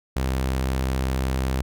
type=tone; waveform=sawtooth; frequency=65.41 Hz; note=C2; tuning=in tune; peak=-18 dBFS; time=0.16-1.62 s; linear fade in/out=5 ms; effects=none